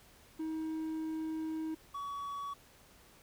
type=tone pair in turn; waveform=triangle; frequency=317.1 / 1130 Hz; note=D#4 / C#6; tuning=+33 / +33 cents; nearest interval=octave + minor seventh; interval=2200 cents; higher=second; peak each=-33 / -36 dBFS; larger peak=first; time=0.39-1.75 / 1.94-2.54 s; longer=first; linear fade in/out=10 ms; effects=pink hiss -61 dBFS RMS until 3.22 s